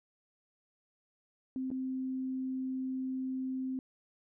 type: tone with dropouts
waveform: sine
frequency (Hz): 260.6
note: C4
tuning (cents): -7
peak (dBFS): -33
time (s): 1.56-3.79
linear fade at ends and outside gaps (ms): 1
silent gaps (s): 1.704-1.714
effects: none